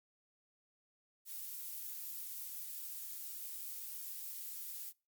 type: noise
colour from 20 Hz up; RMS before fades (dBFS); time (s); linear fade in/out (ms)
violet; -45; 1.25-4.93; 50
effects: noise-tail reverb RT60 0.3 s tail -24 dB re dry + Opus 48 kbps